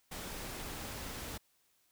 pink noise, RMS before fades -43 dBFS, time 0.11-1.38 s, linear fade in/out 10 ms, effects white hiss -73 dBFS RMS until 1.91 s

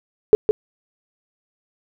sine tone with echo, 428 Hz, A4, 48 cents flat, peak -5 dBFS, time 0.33-0.35 s, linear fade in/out 0 ms, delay 160 ms, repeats 1, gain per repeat -6 dB, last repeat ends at 0.51 s, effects none

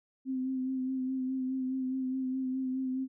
sine tone with vibrato, 260.3 Hz, C4, 9 cents flat, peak -30 dBFS, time 0.25-3.08 s, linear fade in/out 50 ms, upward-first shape sine, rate 4.8 Hz, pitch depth 26 cents each way, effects none

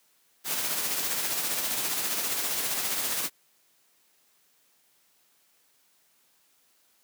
white noise with tremolo, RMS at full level -28 dBFS, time 0.44-3.3 s, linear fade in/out 50 ms, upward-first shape sine, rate 15 Hz, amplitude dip 35%, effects white hiss -66 dBFS RMS until 7.03 s + high-pass 150 Hz 12 dB/octave

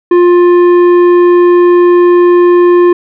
sine tone with tanh clipping, 352.1 Hz, F4, 14 cents sharp, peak -4 dBFS, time 0.11-2.93 s, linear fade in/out 5 ms, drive 10 dB, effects none

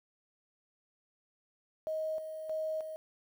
sine tone with tremolo, 629 Hz, D#5, 19 cents sharp, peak -32 dBFS, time 1.87-2.96 s, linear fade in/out 0 ms, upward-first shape square, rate 1.6 Hz, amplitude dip 55%, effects 10-bit

